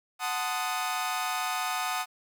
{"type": "chord", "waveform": "sawtooth", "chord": "F# diminished seventh", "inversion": "none", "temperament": "equal with one note detuned", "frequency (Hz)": [740, 880, 1033.3, 1244.5], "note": ["F#5", "A5", "C6", "Eb6"], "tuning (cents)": [0, 0, -22, 0], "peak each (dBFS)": [-29, -32, -35, -29], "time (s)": [0.19, 2.06], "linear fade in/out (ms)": 50, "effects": ["10-bit"]}